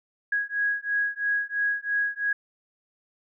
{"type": "beating tone pair", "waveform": "sine", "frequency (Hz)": [1654, 1657], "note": ["G#6", "G#6"], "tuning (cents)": [-8, -4], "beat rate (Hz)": 3, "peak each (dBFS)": -27, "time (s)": [0.32, 2.33], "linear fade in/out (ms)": 5, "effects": []}